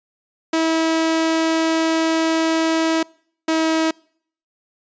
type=tone pair in turn; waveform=sawtooth; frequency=323.8 / 321 Hz; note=E4 / E4; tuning=-31 / -46 cents; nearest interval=unison; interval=15 cents; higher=first; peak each=-12 dBFS; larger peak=neither; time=0.53-3.03 / 3.48-3.91 s; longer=first; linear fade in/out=5 ms; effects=noise-tail reverb RT60 0.6 s tail -26 dB re dry + resampled to 16000 Hz